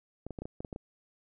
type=clicks; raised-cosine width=2 ms; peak=-26 dBFS; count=9; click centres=0.266 / 0.307 / 0.388 / 0.42 / 0.455 / 0.605 / 0.648 / 0.728 / 0.761 s; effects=none